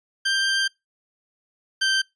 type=tone pair in turn; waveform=20% pulse; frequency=1577 / 1561.6 Hz; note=G6 / G6; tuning=+10 / -7 cents; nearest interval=unison; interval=17 cents; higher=first; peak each=-15 / -14 dBFS; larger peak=second; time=0.25-0.68 / 1.81-2.02 s; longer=first; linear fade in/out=10 ms; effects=noise-tail reverb RT60 0.2 s tail -25 dB re dry + resampled to 22050 Hz